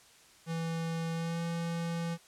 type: tone with pitch glide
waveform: square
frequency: 164.81 to 168.18 Hz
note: E3 to E3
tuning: 0 to +35 cents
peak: -33 dBFS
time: 0.46-2.18 s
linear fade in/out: 50 ms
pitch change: +35 cents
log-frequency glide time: 1.13-1.41 s
effects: white hiss -59 dBFS RMS until 2.27 s + low-pass 9000 Hz 12 dB/octave